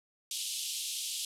pink band-pass noise, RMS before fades -37 dBFS, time 0.31-1.25 s, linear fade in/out 2 ms, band 2900 to 12000 Hz, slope 48 dB/octave, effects none

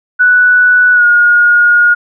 sine tone with pitch glide, 1480 to 1434.5 Hz, F#6 to F6, 0 to +46 cents, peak -4 dBFS, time 0.19-1.95 s, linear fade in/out 20 ms, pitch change -54 cents, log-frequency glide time 0.93-1.05 s, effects none

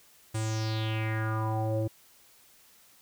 square tone with low-pass filter sweep, 110 Hz, A2, in tune, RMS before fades -30 dBFS, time 0.34-1.88 s, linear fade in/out 10 ms, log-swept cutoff 9100 to 440 Hz, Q 4.5, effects white hiss -59 dBFS RMS until 3.01 s

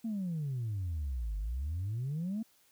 sine exponential two-way sweep, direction down then up, 233.1 to 48.62 to 231.1 Hz, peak -31 dBFS, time 0.04-2.43 s, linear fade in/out 10 ms, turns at 1.38 s, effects tanh soft clip ceiling -30 dBFS + white hiss -67 dBFS RMS until 2.71 s

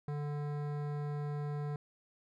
sine tone with hard clipping, 146.6 Hz, D3, 3 cents flat, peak -37 dBFS, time 0.08-1.76 s, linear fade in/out 2 ms, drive 16 dB, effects none

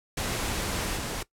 pink noise with level steps, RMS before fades -30 / -33 dBFS, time 0.17-1.23 s, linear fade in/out 5 ms, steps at 0.97 s, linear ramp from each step 10 ms, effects noise-tail reverb RT60 0.1 s tail -19 dB re dry + low-pass 12000 Hz 12 dB/octave

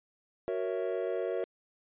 triangle chord, F# dominant seventh, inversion none, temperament equal, 370 / 466.2 / 554.4 / 659.3 Hz, F#4 / A#4 / C#5 / E5, 0 / 0 / 0 / 0 cents, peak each -33 / -33 / -35 / -36 dBFS, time 0.48-1.44 s, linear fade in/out 0 ms, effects resampled to 8000 Hz

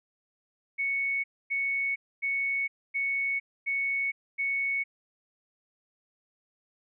sine tone bursts, 2217 Hz, C#7, in tune, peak -26 dBFS, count 6, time 0.78-4.84 s, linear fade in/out 20 ms, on 460 ms, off 260 ms, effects none

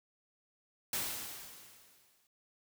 white noise with exponential decay, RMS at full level -34 dBFS, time 0.93-2.27 s, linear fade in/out 2 ms, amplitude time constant 290 ms, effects none

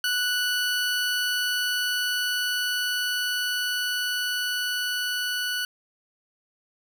20% pulse tone with level ramp, 1480 Hz, F#6, in tune, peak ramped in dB -18 to -21 dBFS, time 0.04-5.65 s, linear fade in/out 2 ms, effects none

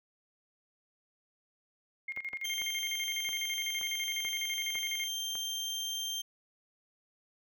sine tone with tremolo, 2140 Hz, C7, 38 cents sharp, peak -34 dBFS, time 2.08-5.08 s, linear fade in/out 5 ms, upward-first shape square, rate 12 Hz, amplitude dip 80%
clicks, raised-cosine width 0.5 ms, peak -31 dBFS, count 8, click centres 2.174 / 2.334 / 2.617 / 3.291 / 3.813 / 4.25 / 4.755 / 5.354 s
30% pulse tone, 3162 Hz, G7, 14 cents sharp, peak -31 dBFS, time 2.44-6.22 s, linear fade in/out 10 ms
effects none

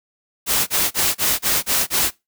white noise bursts, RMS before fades -18 dBFS, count 7, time 0.46-2.11 s, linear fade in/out 50 ms, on 210 ms, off 30 ms, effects noise-tail reverb RT60 0.2 s tail -21 dB re dry

